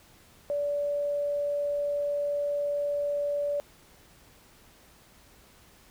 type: tone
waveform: sine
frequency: 578 Hz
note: D5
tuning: 28 cents flat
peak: -26 dBFS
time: 0.5-3.6 s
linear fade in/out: 0 ms
effects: pink hiss -57 dBFS RMS until 5.9 s